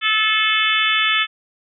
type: harmonic tone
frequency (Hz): 434.7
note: A4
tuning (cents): -21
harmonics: 3 / 4 / 5 / 6 / 7 / 8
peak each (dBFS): -22 / -22 / -22 / -22 / -22 / -22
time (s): 0.01-1.27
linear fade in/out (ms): 50
effects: none